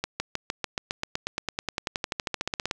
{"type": "accelerating click train", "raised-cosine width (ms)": 0.2, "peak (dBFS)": -10, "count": 28, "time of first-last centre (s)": [0.04, 2.711], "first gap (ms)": 160, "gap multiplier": 0.96, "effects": []}